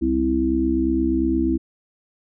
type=harmonic tone with a mistuned harmonic; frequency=65.7 Hz; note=C2; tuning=8 cents sharp; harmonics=1 / 3 / 4 / 5; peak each=-26 / -29 / -22 / -20 dBFS; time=0.01-1.58 s; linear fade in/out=20 ms; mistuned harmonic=4; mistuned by=-19 cents; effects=none